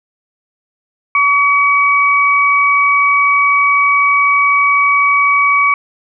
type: tone pair together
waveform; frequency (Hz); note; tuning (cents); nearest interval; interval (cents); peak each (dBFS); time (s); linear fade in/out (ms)
sine; 1136 / 2268; C#6 / C#7; +42 / +39; octave; 1197; -11; 1.15-5.74; 2
effects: none